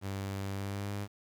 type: tone with pitch glide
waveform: sawtooth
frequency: 98 to 101.34 Hz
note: G2 to G#2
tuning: 0 to -42 cents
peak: -31 dBFS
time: 0.01-1.08 s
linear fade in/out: 50 ms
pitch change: +58 cents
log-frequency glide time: 0.52-0.93 s
effects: 10-bit